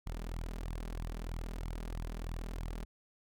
sawtooth tone with flanger, 41 Hz, E1, 9 cents flat, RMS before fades -40 dBFS, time 0.06-2.85 s, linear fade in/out 10 ms, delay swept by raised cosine 0.87 to 5.07 ms, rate 3.1 Hz, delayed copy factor +0.65, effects none

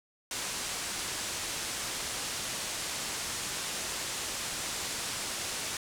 white low-pass noise, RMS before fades -36 dBFS, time 0.31-5.77 s, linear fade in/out 2 ms, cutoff 9200 Hz, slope 24 dB/octave, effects none

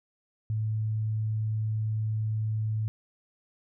sine tone, 108.9 Hz, A2, 17 cents flat, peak -26 dBFS, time 0.5-2.88 s, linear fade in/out 0 ms, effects none

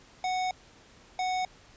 square tone pair in turn, 740 / 740 Hz, F#5 / F#5, 0 / 0 cents, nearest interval unison, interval 0 cents, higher neither, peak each -28 dBFS, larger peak neither, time 0.24-0.51 / 1.19-1.45 s, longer first, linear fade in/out 2 ms, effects pink hiss -56 dBFS RMS until 1.76 s + resampled to 16000 Hz

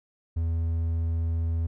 triangle tone, 82.5 Hz, E2, 2 cents sharp, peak -22 dBFS, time 0.36-1.67 s, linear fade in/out 10 ms, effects none

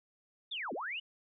sine linear two-way sweep, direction down then up, 3729 to 207.7 to 3039 Hz, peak -36 dBFS, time 0.51-1 s, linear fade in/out 10 ms, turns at 0.73 s, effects none

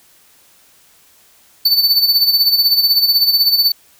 square tone with tremolo, 4514 Hz, C#8, 31 cents sharp, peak -8 dBFS, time 1.65-3.72 s, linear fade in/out 5 ms, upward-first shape sine, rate 16 Hz, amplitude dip 65%, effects white hiss -50 dBFS RMS until 3.99 s

